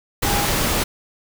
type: tone in noise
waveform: sine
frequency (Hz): 814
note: G#5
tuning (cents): -35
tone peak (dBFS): -24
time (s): 0.24-0.46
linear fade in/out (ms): 10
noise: pink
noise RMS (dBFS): -20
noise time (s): 0.22-0.84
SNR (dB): -7
effects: none